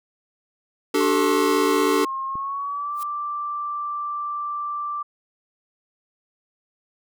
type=chord; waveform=square; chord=D suspended fourth; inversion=none; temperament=equal with one note detuned; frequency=293.7 / 384.2 / 440 Hz; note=D4 / G4 / A4; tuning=0 / -35 / 0 cents; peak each=-23 dBFS; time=0.94-2.05 s; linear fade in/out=5 ms
type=tone with pitch glide; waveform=sine; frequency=1071 to 1174.7 Hz; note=C6 to D6; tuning=+40 to 0 cents; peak=-25 dBFS; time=1-5.03 s; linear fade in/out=10 ms; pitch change=+160 cents; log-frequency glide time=2.26-2.95 s
type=click; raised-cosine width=3 ms; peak=-26 dBFS; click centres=2.355 s
type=noise with exponential growth; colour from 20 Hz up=blue; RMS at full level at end=-34 dBFS; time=2.91-3.03 s; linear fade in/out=1 ms; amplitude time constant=24 ms
effects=none